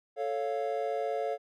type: chord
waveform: triangle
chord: A augmented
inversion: none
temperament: equal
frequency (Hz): 440 / 554.4 / 698.5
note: A4 / C#5 / E#5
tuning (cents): 0 / 0 / 0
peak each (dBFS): -32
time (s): 0.16-1.38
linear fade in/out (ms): 50
effects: none